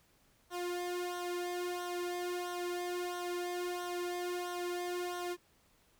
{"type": "tone with flanger", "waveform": "sawtooth", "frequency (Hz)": 354.5, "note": "F4", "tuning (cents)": 26, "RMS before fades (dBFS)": -38, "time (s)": [0.5, 5.37], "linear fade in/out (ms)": 50, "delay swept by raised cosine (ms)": [0.41, 2.11], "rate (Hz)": 1.5, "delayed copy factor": -0.75, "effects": ["pink hiss -69 dBFS RMS until 5.99 s"]}